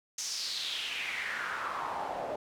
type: noise with band-pass filter sweep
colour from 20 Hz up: pink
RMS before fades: -36 dBFS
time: 0.18-2.36 s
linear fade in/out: 5 ms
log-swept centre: 6200 to 570 Hz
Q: 3.8
effects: none